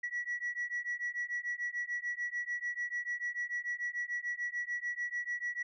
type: beating tone pair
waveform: sine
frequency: 1933 / 1939.8 Hz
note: B6 / B6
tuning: -38 / -32 cents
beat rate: 6.8 Hz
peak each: -36 / -36 dBFS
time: 0.03-5.63 s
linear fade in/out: 10 ms
effects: tanh soft clip ceiling -30 dBFS